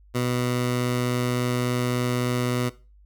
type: tone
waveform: 15% pulse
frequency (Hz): 123.47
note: B2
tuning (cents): 0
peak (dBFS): -16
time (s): 0.14-2.7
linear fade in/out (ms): 20
effects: noise-tail reverb RT60 0.3 s tail -17 dB re dry + added 50 Hz sine -50 dBFS peak until 3.05 s